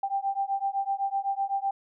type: beating tone pair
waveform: sine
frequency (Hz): 784 / 791.9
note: G5 / G5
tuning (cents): 0 / +17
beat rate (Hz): 7.9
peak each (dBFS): -29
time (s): 0.03-1.71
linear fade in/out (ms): 5
effects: none